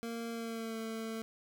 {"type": "tone with pitch glide", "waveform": "25% pulse", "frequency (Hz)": [231.1, 223.6], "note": ["A#3", "A3"], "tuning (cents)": [-15, 28], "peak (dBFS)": -34, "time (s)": [0.03, 1.22], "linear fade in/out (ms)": 0, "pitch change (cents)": -57, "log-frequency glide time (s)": [0.31, 0.78], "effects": []}